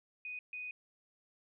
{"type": "tone bursts at uneven times", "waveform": "sine", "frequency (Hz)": 2489, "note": "D#7", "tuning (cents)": 0, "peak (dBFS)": -40, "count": 2, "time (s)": [[0.25, 0.39], [0.53, 0.71]], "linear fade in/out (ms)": 2, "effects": []}